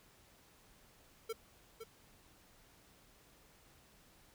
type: tone with echo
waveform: square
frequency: 449.3 Hz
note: A4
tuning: 36 cents sharp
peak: -38 dBFS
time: 1.29-1.33 s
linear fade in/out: 10 ms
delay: 510 ms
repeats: 1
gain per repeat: -8 dB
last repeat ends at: 1.84 s
effects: pink hiss -65 dBFS RMS until 4.34 s